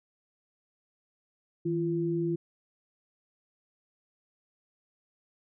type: tone pair together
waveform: sine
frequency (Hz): 161.12 / 341.4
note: E3 / F4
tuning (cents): -39 / -39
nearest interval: octave + minor second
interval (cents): 1300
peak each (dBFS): -31 / -28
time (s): 1.65-2.36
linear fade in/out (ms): 10
effects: none